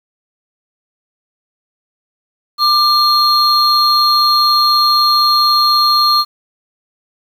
triangle tone pair together, 1191 / 4244 Hz, D6 / C8, +24 / +24 cents, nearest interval octave + minor seventh, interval 2200 cents, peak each -10 dBFS, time 2.58-6.25 s, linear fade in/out 50 ms, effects 7-bit

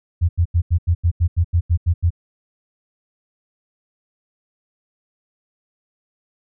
sine tone bursts, 85.9 Hz, F2, 28 cents flat, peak -12 dBFS, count 12, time 0.21-2.105 s, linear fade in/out 20 ms, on 80 ms, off 85 ms, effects none

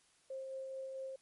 sine tone with tremolo, 531 Hz, C5, 25 cents sharp, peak -40 dBFS, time 0.3-1.16 s, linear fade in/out 5 ms, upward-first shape sine, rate 4.5 Hz, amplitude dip 25%, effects white hiss -70 dBFS RMS until 1.21 s + MP3 48 kbps

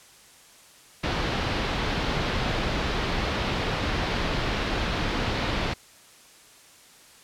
pink low-pass noise, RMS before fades -27 dBFS, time 1.03-5.74 s, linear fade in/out 10 ms, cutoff 4400 Hz, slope 24 dB/octave, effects white hiss -52 dBFS RMS until 7.23 s + low-pass 10000 Hz 12 dB/octave

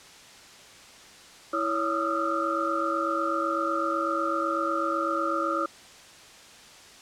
sine tone cluster, 329.3 / 560 / 1215 / 1263 / 1365 Hz, E4 / C#5 / D#6 / D#6 / F6, -2 / +18 / -42 / +26 / -40 cents, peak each -31 dBFS, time 1.53-5.66 s, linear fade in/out 5 ms, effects white hiss -49 dBFS RMS until 7.01 s + low-pass 7000 Hz 12 dB/octave

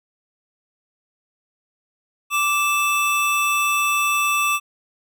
square tone pair together, 1168.9 / 2637 Hz, D6 / E7, -9 / 0 cents, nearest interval octave + major second, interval 1409 cents, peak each -21 dBFS, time 2.3-4.6 s, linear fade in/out 50 ms, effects none

